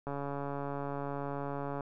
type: click train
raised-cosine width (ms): 1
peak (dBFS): -24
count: 246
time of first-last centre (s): 0.07-1.808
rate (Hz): 141
effects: none